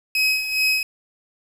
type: tone with tremolo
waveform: 30% pulse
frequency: 2544 Hz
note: D#7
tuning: 38 cents sharp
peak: -13 dBFS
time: 0.15-0.83 s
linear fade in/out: 2 ms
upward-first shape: sine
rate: 2.4 Hz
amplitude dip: 65%
effects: low-pass 12000 Hz 12 dB/octave + 7-bit